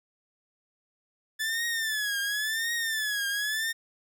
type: tone with vibrato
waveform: sawtooth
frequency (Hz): 1739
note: A6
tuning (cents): -21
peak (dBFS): -24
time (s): 1.39-3.73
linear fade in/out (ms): 20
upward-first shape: triangle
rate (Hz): 0.93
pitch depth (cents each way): 140
effects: none